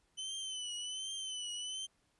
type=tone with vibrato; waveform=sawtooth; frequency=3034 Hz; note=F#7; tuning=43 cents sharp; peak=-36 dBFS; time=0.17-1.87 s; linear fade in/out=20 ms; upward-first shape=triangle; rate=1.3 Hz; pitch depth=80 cents each way; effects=pink hiss -75 dBFS RMS until 2.19 s + resampled to 24000 Hz